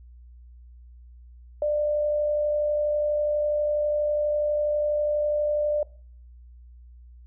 sine tone with amplitude modulation, 595 Hz, D5, 22 cents sharp, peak -20 dBFS, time 1.62-5.83 s, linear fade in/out 2 ms, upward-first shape sine, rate 52.2 Hz, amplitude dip 30%, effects noise-tail reverb RT60 0.5 s tail -22 dB re dry + added 60 Hz sine -45 dBFS peak until 7.26 s

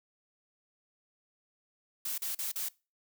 blue noise bursts, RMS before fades -35 dBFS, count 4, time 2.05-2.687 s, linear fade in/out 5 ms, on 130 ms, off 39 ms, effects noise-tail reverb RT60 0.3 s tail -23 dB re dry

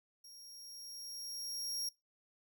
sawtooth tone with level ramp, 5590 Hz, F8, 1 cent sharp, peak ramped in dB -51 to -33 dBFS, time 0.24-1.89 s, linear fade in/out 5 ms, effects noise-tail reverb RT60 0.2 s tail -22 dB re dry

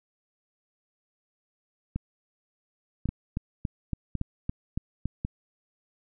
two click trains, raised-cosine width 5 ms, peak -17 / -16 dBFS, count 4 / 8, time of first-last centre 1.96-5.249 / 3.09-5.056 s, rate 0.912 / 3.56 Hz, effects none

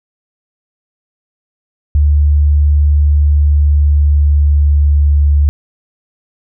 sine tone with pitch glide, 73.42 to 72.53 Hz, D2 to D2, 0 to -21 cents, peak -6 dBFS, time 1.95-5.49 s, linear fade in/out 0 ms, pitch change -21 cents, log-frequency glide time 3.12-5.38 s, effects none

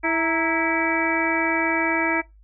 harmonic tone with a mistuned harmonic, 328.1 Hz, E4, 8 cents flat, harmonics 1 / 2 / 3 / 4 / 5 / 6 / 7, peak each -25 / -28 / -27 / -31 / -29 / -28 / -25 dBFS, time 0.03-2.22 s, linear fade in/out 20 ms, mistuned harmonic 3, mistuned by -88 cents, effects noise-tail reverb RT60 0.2 s tail -21 dB re dry + added 51 Hz sine -48 dBFS peak until 2.43 s

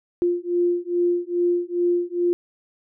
sine beating tone pair, 349.2 / 351.6 Hz, F4 / F4, 0 / +12 cents, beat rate 2.4 Hz, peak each -22 dBFS, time 0.22-2.33 s, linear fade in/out 0 ms, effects none

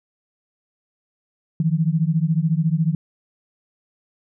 sine beating tone pair, 155.5 / 169.5 Hz, D#3 / E3, -1 / +49 cents, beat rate 14 Hz, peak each -19 / -20 dBFS, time 1.6-2.95 s, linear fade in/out 2 ms, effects none

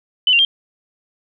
sine tone with pitch steps, 3007 / 2775 / 3191 Hz, F#7 / F7 / G7, +27 / -12 / +30 cents, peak -10 dBFS, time 0.27-0.45 s, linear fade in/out 2 ms, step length 60 ms, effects none

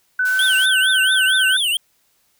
sine tone with pitch glide, 1504 to 1523.2 Hz, F#6 to F#6, +28 to +50 cents, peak -15 dBFS, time 0.19-1.57 s, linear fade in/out 5 ms, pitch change +22 cents, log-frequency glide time 0.29-0.36 s
white high-pass noise, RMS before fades -33 dBFS, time 0.25-0.66 s, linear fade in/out 5 ms, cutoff 620 Hz, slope 96 dB/octave
square tone with vibrato, 3136 Hz, G7, in tune, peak -17 dBFS, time 0.39-1.77 s, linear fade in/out 2 ms, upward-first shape triangle, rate 4.4 Hz, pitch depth 270 cents each way
effects white hiss -62 dBFS RMS until 2.39 s

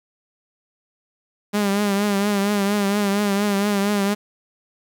sawtooth tone with vibrato, 202.4 Hz, G#3, 44 cents flat, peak -14 dBFS, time 1.53-4.15 s, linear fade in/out 20 ms, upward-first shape triangle, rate 4.3 Hz, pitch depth 63 cents each way, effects 8-bit

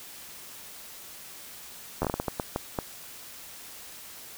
slowing click train, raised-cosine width 1 ms, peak -13 dBFS, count 11, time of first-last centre 2.02-2.788 s, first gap 11 ms, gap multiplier 1.4, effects white hiss -45 dBFS RMS until 4.37 s

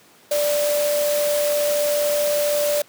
sine tone in noise, 587.3 Hz, D5, in tune, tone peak -18 dBFS, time 0.31-2.82 s, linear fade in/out 5 ms, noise white, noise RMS -27 dBFS, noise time 0.31-2.82 s, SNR +6 dB, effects pink hiss -51 dBFS RMS until 2.88 s + high-pass 200 Hz 12 dB/octave

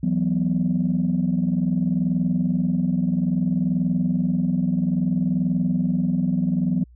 sine chord, E suspended second, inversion none, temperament just, 164.81 / 185.42 / 247.2 Hz, E3 / F#3 / B3, 0 / +4 / +2 cents, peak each -23 / -21 / -23 dBFS, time 0.03-6.84 s, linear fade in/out 5 ms, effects tanh soft clip ceiling -12 dBFS + added 60 Hz sine -46 dBFS peak until 6.95 s

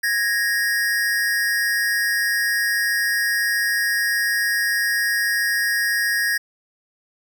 square tone pair together, 1661.2 / 1862.4 Hz, G#6 / A#6, 0 / -2 cents, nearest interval major second, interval 198 cents, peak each -22 dBFS, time 0.03-6.38 s, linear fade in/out 10 ms, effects none

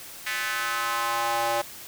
square tone with high-pass filter sweep, 116.54 Hz, A#2, in tune, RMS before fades -27 dBFS, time 0.26-1.62 s, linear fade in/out 10 ms, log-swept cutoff 1900 to 660 Hz, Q 2.6, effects white hiss -42 dBFS RMS until 1.87 s

